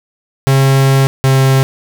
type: tone pair in turn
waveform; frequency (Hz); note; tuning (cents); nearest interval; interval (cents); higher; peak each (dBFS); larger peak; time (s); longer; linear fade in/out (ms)
45% pulse; 135.3 / 133.67; C#3 / C3; -42 / +37; unison; 21; first; -7; neither; 0.47-1.07 / 1.24-1.63; first; 0
effects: none